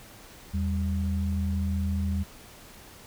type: tone pair together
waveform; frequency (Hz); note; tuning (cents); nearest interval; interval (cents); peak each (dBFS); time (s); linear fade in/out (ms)
sine; 81.41 / 196; E2 / G3; -21 / 0; octave + minor third; 1521; -26 / -30; 0.53-2.24; 20
effects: pink hiss -49 dBFS RMS until 3.06 s